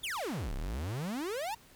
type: exponential two-way sweep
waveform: 45% pulse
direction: down then up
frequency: 3729 to 30.87 to 950 Hz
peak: -34 dBFS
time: 0.03-1.55 s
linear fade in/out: 10 ms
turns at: 0.54 s
effects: pink hiss -59 dBFS RMS until 1.75 s